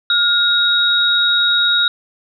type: tone pair together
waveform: sine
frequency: 1418 / 3786 Hz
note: F6 / A#7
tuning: +26 / +26 cents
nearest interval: octave + perfect fourth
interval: 1700 cents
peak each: -16 / -13 dBFS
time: 0.1-1.88 s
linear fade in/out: 2 ms
effects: none